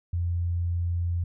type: tone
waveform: sine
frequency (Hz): 86.5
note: F2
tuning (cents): -16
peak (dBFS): -24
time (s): 0.13-1.24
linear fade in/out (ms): 5
effects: none